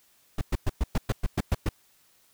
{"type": "noise bursts", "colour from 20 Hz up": "brown", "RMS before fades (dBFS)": -23, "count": 10, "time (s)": [0.38, 1.69], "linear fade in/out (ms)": 5, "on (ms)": 32, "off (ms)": 110, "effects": ["white hiss -63 dBFS RMS until 2.33 s"]}